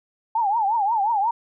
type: tone with vibrato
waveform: sine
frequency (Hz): 858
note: A5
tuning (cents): -44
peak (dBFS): -18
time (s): 0.35-1.31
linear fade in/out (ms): 5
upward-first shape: triangle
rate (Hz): 5.6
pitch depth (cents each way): 200
effects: none